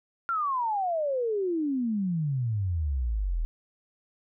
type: exponential sweep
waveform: sine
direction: down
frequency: 1396.9 to 38.33 Hz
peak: -25 dBFS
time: 0.29-3.45 s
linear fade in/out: 0 ms
effects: none